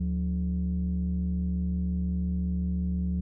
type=tone pair together; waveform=sine; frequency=74.51 / 180.2 Hz; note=D2 / F#3; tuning=+26 / -45 cents; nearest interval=octave + minor third; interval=1529 cents; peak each=-27 dBFS; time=0-3.21 s; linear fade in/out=10 ms; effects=tanh soft clip ceiling -21 dBFS